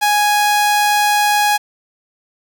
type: tone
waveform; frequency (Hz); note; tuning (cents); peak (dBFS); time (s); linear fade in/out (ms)
sawtooth; 830.6; G#5; 0; -8; 0.01-1.58; 20
effects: 7-bit